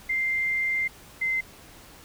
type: tone pair in turn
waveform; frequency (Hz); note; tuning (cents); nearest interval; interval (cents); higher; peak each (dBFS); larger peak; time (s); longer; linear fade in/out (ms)
sine; 2093 / 2071; C7 / C7; 0 / -18; unison; 18; first; -23; neither; 0.09-0.88 / 1.21-1.41; first; 10
effects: pink hiss -49 dBFS RMS until 2.04 s